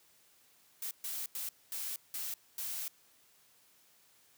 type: noise bursts at uneven times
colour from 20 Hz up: blue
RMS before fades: -39 dBFS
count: 6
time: 0.82-0.91 / 1.04-1.26 / 1.35-1.49 / 1.72-1.96 / 2.14-2.34 / 2.58-2.88 s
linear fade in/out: 2 ms
effects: white hiss -66 dBFS RMS until 4.37 s + high-pass 60 Hz 12 dB/octave